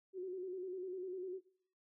sine tone with vibrato, 370 Hz, F#4, in tune, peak -40 dBFS, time 0.13-1.41 s, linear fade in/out 50 ms, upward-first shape square, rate 10 Hz, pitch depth 48 cents each way, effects noise-tail reverb RT60 0.6 s tail -21 dB re dry

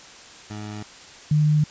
20% pulse / sine tone pair in turn, 105.4 / 151.14 Hz, G#2 / D#3, +26 / -50 cents, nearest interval tritone, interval 624 cents, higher second, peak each -27 / -15 dBFS, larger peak second, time 0.5-0.83 / 1.31-1.64 s, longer neither, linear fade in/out 5 ms, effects white hiss -44 dBFS RMS until 1.7 s + resampled to 16000 Hz

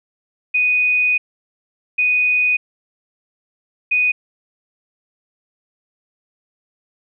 sine tone bursts at uneven times, 2485 Hz, D#7, 3 cents flat, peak -13 dBFS, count 3, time 0.54-1.18 / 1.98-2.57 / 3.91-4.12 s, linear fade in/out 10 ms, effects none

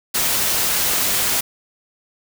white noise, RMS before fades -19 dBFS, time 0.14-1.41 s, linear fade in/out 10 ms, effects none

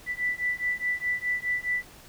sine beating tone pair, 1975.5 / 1980.3 Hz, B6 / B6, 0 / +4 cents, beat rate 4.8 Hz, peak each -29 dBFS, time 0.06-1.85 s, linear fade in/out 50 ms, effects pink hiss -50 dBFS RMS until 2.08 s

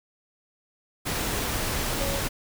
sine tone in noise, 554.4 Hz, C#5, in tune, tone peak -31 dBFS, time 1.99-2.2 s, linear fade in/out 20 ms, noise pink, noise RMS -28 dBFS, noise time 1.05-2.29 s, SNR -6 dB, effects none

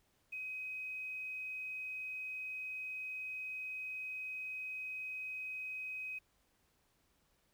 sine tone with quantisation, 2524 Hz, D#7, 24 cents sharp, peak -40 dBFS, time 0.32-6.19 s, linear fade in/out 10 ms, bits 11, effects pink hiss -75 dBFS RMS until 7.53 s

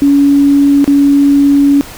sine tone with dropouts, 282.3 Hz, C#4, 32 cents sharp, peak -4 dBFS, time 0.02-1.81 s, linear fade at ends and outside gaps 0 ms, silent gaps 0.843-0.877 s, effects pink hiss -30 dBFS RMS until 1.97 s

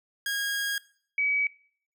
sawtooth / sine tone pair in turn, 1635 / 2276 Hz, G#6 / C#7, -28 / +45 cents, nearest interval tritone, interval 573 cents, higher second, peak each -24 / -23 dBFS, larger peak second, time 0.26-0.78 / 1.18-1.47 s, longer first, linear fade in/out 2 ms, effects noise-tail reverb RT60 0.5 s tail -19 dB re dry

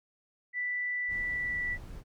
sine tone with pitch glide, 1975.5 to 1961.9 Hz, B6 to B6, 0 to -12 cents, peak -30 dBFS, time 0.53-1.78 s, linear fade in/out 50 ms, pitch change -12 cents, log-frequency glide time 0.97-1.57 s
brown noise, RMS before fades -44 dBFS, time 1.08-2.04 s, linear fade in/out 50 ms
effects none

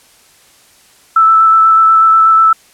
sine tone with vibrato, 1318.5 Hz, E6, in tune, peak -4 dBFS, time 1.16-2.53 s, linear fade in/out 5 ms, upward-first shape square, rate 8.2 Hz, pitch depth 9 cents each way, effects white hiss -46 dBFS RMS until 2.73 s + low-pass 11000 Hz 12 dB/octave

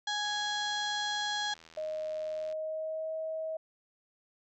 harmonic tone, 831 Hz, G#5, 1 cent sharp, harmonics 1 / 2 / 4 / 5 / 6 / 7 / 8 / 9, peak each -36 / -36 / -36 / -39 / -49 / -46 / -50 / -51 dBFS, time 0.07-1.54 s, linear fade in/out 5 ms
click train, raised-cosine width 0.2 ms, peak -36 dBFS, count 186, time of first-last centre 0.25-2.526 s, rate 81.3 Hz
sine tone with pitch glide, 622.3 to 637.6 Hz, D#5 to D#5, 0 to +42 cents, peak -33 dBFS, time 1.77-3.57 s, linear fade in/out 5 ms, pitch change +42 cents, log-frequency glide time 2.33-3.14 s
effects none

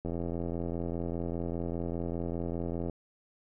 click train, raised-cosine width 2 ms, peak -22 dBFS, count 243, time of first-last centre 0.05-2.897 s, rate 85 Hz, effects none

